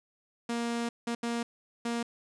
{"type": "tone bursts at uneven times", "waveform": "sawtooth", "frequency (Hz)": 234.9, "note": "A#3", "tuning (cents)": 13, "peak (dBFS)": -26, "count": 4, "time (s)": [[0.49, 0.89], [1.07, 1.15], [1.23, 1.43], [1.85, 2.03]], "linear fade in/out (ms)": 5, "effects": ["resampled to 22050 Hz", "9-bit"]}